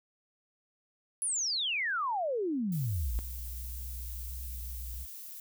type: exponential sweep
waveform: sine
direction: down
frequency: 10660 to 49 Hz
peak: -29 dBFS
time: 1.22-3.19 s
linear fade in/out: 0 ms
type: noise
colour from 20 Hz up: violet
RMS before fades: -45 dBFS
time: 2.72-5.4 s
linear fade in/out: 2 ms
type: tone with vibrato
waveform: sine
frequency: 61.74 Hz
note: B1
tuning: in tune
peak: -38 dBFS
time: 3.08-5.07 s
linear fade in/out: 50 ms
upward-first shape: sine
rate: 1.6 Hz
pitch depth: 17 cents each way
effects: none